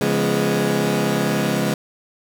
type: chord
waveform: 20% pulse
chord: C# dominant seventh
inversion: none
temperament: equal with one note detuned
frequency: 138.59 / 171.81 / 207.7 / 246.9 Hz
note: C#3 / E#3 / G#3 / B3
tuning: 0 / -28 / 0 / 0 cents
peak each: -19 / -19 / -16 / -22 dBFS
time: 0.01-1.74 s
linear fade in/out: 2 ms
effects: none